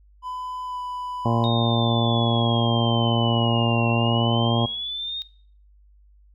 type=tone with pitch glide; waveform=triangle; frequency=1005 to 994 Hz; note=B5 to B5; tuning=+30 to +11 cents; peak=-27 dBFS; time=0.22-1.49 s; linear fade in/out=50 ms; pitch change=-19 cents; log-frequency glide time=0.64-0.78 s
type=harmonic tone; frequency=116.5 Hz; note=A#2; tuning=1 cent flat; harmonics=1 / 2 / 3 / 4 / 5 / 6 / 7 / 8 / 9; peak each=-22 / -24 / -30 / -32 / -29 / -30 / -30 / -36 / -32 dBFS; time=1.25-4.66 s; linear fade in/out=5 ms
type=linear two-way sweep; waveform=sine; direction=down then up; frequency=3721 to 2716 to 3721 Hz; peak=-27 dBFS; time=1.44-5.22 s; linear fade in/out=0 ms; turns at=3.9 s
effects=noise-tail reverb RT60 0.5 s tail -20 dB re dry + added 50 Hz sine -51 dBFS peak until 6.34 s